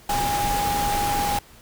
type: tone in noise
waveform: sine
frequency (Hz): 818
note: G#5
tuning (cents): -26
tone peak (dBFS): -22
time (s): 0.09-1.39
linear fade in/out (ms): 5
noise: pink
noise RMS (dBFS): -27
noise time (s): 0.09-1.39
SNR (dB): +2
effects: pink hiss -50 dBFS RMS until 1.61 s